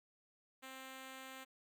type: tone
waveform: 5% pulse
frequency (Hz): 263.4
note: C4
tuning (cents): +12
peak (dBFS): -38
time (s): 0.62-1.45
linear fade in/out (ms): 20
effects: none